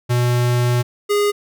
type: tone pair in turn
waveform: square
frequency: 122.1 / 411.4 Hz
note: B2 / G#4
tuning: -19 / -16 cents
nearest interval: octave + major sixth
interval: 2103 cents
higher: second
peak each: -15 dBFS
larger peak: neither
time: 0.09-0.83 / 1.09-1.32 s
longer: first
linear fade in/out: 20 ms
effects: none